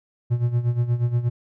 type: tone with tremolo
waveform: triangle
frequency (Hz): 120.1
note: B2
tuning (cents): -48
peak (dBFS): -14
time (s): 0.3-1.3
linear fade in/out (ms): 20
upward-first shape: sine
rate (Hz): 8.4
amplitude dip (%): 75
effects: none